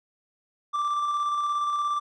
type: tone with tremolo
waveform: triangle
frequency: 1174.7 Hz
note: D6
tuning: in tune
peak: -21 dBFS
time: 0.73-2 s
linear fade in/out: 20 ms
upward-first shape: square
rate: 17 Hz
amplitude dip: 25%
effects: resampled to 22050 Hz